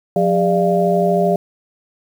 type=tone cluster; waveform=sine; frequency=177.9 / 404.4 / 595 / 688 Hz; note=F3 / G#4 / D5 / F5; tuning=+32 / -46 / +22 / -26 cents; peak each=-18 dBFS; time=0.16-1.36 s; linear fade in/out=2 ms; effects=7-bit